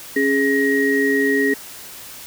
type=tone cluster; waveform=sine; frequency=275.7 / 415 / 1888 Hz; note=C#4 / G#4 / A#6; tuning=-9 / -1 / +22 cents; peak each=-19 dBFS; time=0.16-1.54 s; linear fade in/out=5 ms; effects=white hiss -37 dBFS RMS until 2.26 s